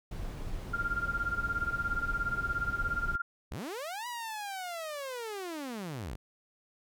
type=noise; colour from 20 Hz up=brown; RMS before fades=-38 dBFS; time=0.11-3.16 s; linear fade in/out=5 ms
type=tone with tremolo; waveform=sine; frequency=1395 Hz; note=F6; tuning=2 cents flat; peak=-27 dBFS; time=0.73-3.22 s; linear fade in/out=10 ms; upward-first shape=sine; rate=17 Hz; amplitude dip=85%
type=linear two-way sweep; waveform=sawtooth; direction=up then down; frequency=34.65 to 986 to 39.83 Hz; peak=-33 dBFS; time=3.51-6.16 s; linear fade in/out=10 ms; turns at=4.07 s
effects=none